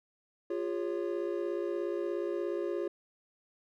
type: chord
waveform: triangle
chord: Db major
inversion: first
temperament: equal with one note detuned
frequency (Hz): 349.2 / 406.1 / 554.4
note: F4 / Ab4 / Db5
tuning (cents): 0 / -39 / 0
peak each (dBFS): -32 / -34 / -37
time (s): 0.5-2.88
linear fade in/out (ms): 5
effects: none